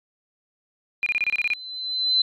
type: tone with exponential growth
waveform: sine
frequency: 4047 Hz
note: B7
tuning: 42 cents sharp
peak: -15 dBFS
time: 1.02-2.22 s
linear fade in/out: 5 ms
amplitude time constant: 260 ms
type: tone bursts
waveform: sine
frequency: 2428 Hz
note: D#7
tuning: 43 cents flat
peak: -19 dBFS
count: 9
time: 1.03-1.535 s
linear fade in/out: 0 ms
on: 33 ms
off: 26 ms
effects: none